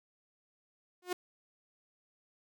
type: tone with exponential growth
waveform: sawtooth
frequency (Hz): 360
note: F#4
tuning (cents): -47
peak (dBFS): -25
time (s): 1.02-1.13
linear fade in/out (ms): 5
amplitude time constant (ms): 23
effects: none